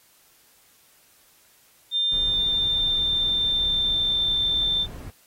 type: tone with pitch glide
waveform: sine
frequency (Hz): 3600 to 3567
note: A7 to A7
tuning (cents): +39 to +23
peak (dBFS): -20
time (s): 1.91-4.87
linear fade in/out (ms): 50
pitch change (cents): -16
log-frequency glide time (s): 2.24-4.35
type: noise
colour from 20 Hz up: brown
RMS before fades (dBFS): -36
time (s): 2.12-5.1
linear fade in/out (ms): 0
effects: white hiss -58 dBFS RMS until 5.26 s + AAC 48 kbps